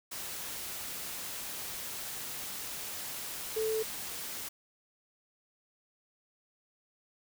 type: tone in noise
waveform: sine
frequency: 439 Hz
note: A4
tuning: 4 cents flat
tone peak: -29 dBFS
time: 3.56-3.83 s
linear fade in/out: 10 ms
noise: white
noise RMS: -40 dBFS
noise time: 0.11-4.49 s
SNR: +8 dB
effects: none